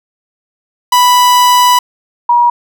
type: tone pair in turn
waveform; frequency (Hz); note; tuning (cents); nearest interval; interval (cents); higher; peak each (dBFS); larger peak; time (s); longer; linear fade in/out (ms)
45% pulse / sine; 987.8 / 958; B5 / A#5; 0 / +47; minor second; 53; first; -5; neither; 0.92-1.79 / 2.29-2.5; first; 5
effects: none